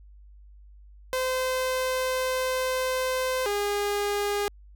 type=tone pair in turn; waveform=sawtooth; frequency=515 / 408.8 Hz; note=C5 / G#4; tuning=-28 / -27 cents; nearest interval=major third; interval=399 cents; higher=first; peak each=-21 dBFS; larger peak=neither; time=1.13-3.46 / 3.46-4.48 s; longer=first; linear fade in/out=0 ms; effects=added 50 Hz sine -47 dBFS peak until 4.75 s